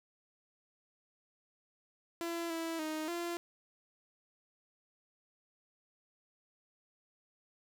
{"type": "tone with pitch steps", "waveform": "sawtooth", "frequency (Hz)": [337.6, 329, 311.3, 343.6], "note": ["E4", "E4", "D#4", "F4"], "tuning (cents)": [41, -3, 1, -28], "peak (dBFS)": -32, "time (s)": [2.21, 3.37], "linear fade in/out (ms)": 0, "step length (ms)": 290, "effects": ["10-bit"]}